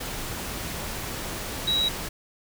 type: tone in noise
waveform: sine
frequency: 3861 Hz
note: B7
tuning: 40 cents flat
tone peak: -21 dBFS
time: 1.67-1.89 s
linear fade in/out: 10 ms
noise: pink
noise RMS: -33 dBFS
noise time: 0-2.09 s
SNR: +9 dB
effects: none